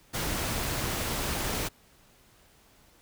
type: noise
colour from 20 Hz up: pink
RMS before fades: -31 dBFS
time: 0.13-1.69 s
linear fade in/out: 20 ms
effects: pink hiss -60 dBFS RMS until 3.01 s